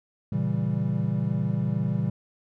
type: chord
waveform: triangle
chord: A# diminished seventh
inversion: none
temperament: equal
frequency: 116.54 / 138.59 / 164.81 / 196 Hz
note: A#2 / C#3 / E3 / G3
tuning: 0 / 0 / 0 / 0 cents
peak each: -27 dBFS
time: 0.32-2.1 s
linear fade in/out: 5 ms
effects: none